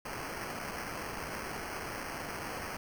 white noise with sample-and-hold, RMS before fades -40 dBFS, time 0.05-2.77 s, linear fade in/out 5 ms, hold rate 3675 Hz, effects none

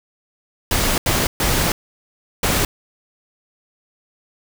pink noise bursts at uneven times, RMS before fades -18 dBFS, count 4, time 0.71-0.98 / 1.06-1.27 / 1.4-1.72 / 2.43-2.65 s, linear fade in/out 2 ms, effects none

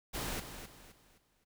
pink noise with echo, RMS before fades -38 dBFS, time 0.13-0.41 s, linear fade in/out 20 ms, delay 260 ms, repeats 4, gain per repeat -9 dB, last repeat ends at 1.45 s, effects none

